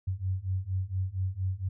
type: beating tone pair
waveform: sine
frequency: 91.9 / 96.2 Hz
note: F#2 / G2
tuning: -11 / -32 cents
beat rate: 4.3 Hz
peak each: -32 / -31 dBFS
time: 0.07-1.69 s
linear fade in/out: 10 ms
effects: none